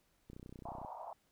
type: click train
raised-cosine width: 3 ms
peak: -37 dBFS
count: 18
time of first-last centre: 0.3-0.848 s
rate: 31 Hz
type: band-pass noise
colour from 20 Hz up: pink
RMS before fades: -47 dBFS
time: 0.65-1.13 s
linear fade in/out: 2 ms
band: 650 to 980 Hz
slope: 48 dB/octave
effects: pink hiss -75 dBFS RMS until 1.31 s